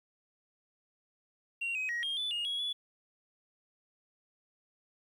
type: tone with pitch steps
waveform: sine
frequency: 2752 / 2529 / 1895 / 3226 / 3484 / 2853 / 3326 / 3421 Hz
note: F7 / D#7 / A#6 / G7 / A7 / F7 / G#7 / A7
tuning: -26 / +28 / +28 / +49 / -18 / +36 / +2 / -49 cents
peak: -30 dBFS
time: 1.61-2.73 s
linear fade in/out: 10 ms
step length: 140 ms
effects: tanh soft clip ceiling -30 dBFS + 11-bit